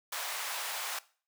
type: high-pass noise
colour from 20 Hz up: pink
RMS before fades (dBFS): -37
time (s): 0.12-0.99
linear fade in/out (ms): 5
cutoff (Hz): 720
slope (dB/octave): 24
effects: noise-tail reverb RT60 0.4 s tail -19 dB re dry